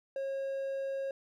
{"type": "tone", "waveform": "triangle", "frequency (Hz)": 543, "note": "C#5", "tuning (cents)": -36, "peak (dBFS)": -31, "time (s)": [0.16, 1.11], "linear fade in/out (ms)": 2, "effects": []}